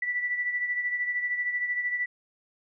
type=beating tone pair; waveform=sine; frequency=1964 / 1977 Hz; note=B6 / B6; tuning=-10 / +1 cents; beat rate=13 Hz; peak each=-27 / -35 dBFS; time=0.02-2.06 s; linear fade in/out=5 ms; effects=none